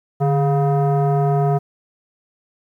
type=tone with frequency modulation; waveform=sine; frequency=146.83 Hz; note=D3; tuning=in tune; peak=-13 dBFS; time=0.2-1.59 s; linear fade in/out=20 ms; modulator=559 Hz; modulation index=0.95; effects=tanh soft clip ceiling -9 dBFS + 9-bit